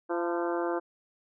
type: harmonic tone with a mistuned harmonic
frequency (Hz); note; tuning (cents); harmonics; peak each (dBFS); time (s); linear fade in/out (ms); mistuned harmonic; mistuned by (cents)
171.7; F3; -29; 2 / 3 / 4 / 5 / 6 / 7 / 8 / 9; -30 / -34 / -36 / -38 / -40 / -41 / -42 / -43; 0.09-0.8; 20; 5; +50
effects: none